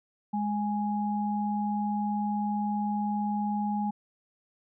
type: tone pair together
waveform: sine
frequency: 207.7 / 830.6 Hz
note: G#3 / G#5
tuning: 0 / 0 cents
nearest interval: 2 octaves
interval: 2400 cents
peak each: -28 / -31 dBFS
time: 0.33-3.91 s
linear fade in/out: 10 ms
effects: none